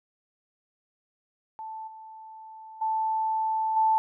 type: tone with level steps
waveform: sine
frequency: 880 Hz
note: A5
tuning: in tune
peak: -35 / -42 / -24 / -19 dBFS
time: 1.59-3.98 s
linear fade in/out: 0 ms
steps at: 1.87 / 2.81 / 3.76 s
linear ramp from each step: 10 ms
effects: none